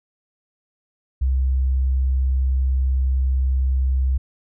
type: tone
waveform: sine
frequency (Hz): 65.4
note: C2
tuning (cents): 0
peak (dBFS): -16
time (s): 1.21-4.18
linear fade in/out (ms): 10
effects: none